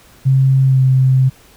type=tone with pitch glide; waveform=sine; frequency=133.5 to 131.06 Hz; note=C3 to C3; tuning=+35 to +3 cents; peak=-8 dBFS; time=0.25-1.3 s; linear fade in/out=20 ms; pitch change=-32 cents; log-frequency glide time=0.65-0.81 s; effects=pink hiss -46 dBFS RMS until 1.56 s